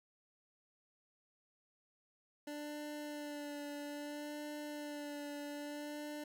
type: tone with vibrato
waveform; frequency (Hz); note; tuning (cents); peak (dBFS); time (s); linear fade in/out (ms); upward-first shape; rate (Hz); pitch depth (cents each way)
25% pulse; 293.7; D4; 0; -39; 2.47-6.24; 5; sine; 0.61; 22
effects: 13-bit